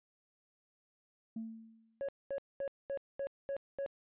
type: tone with exponential decay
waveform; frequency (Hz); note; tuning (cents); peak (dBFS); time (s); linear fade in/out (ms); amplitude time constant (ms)
sine; 224.2; A3; +33; -35; 1.36-2.01; 5; 140
type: tone bursts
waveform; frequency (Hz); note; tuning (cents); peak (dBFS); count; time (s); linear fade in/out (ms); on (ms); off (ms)
sine; 554; C#5; -1; -32; 7; 2.01-3.862; 0; 76; 220
effects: tanh soft clip ceiling -34 dBFS + resampled to 8000 Hz